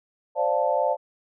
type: chord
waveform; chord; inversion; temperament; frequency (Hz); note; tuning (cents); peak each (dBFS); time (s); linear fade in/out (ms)
sine; D minor seventh; third; equal; 523.3 / 587.3 / 698.5 / 880; C5 / D5 / F5 / A5; 0 / 0 / 0 / 0; -26 / -24 / -27 / -26; 0.35-0.97; 50
effects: none